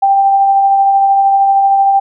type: tone with tremolo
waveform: sine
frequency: 787 Hz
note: G5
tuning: 7 cents sharp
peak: -5 dBFS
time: 0.02-2 s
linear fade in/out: 10 ms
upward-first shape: triangle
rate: 13 Hz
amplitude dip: 30%
effects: none